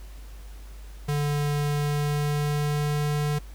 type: tone with pitch glide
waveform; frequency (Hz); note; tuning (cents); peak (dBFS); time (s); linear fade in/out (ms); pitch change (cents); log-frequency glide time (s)
square; 146.1 to 147.71; D3 to D3; -9 to +10; -24; 1.08-3.39; 10; +19; 1.6-3.07
effects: added 50 Hz sine -39 dBFS peak until 3.54 s + pink hiss -53 dBFS RMS until 3.54 s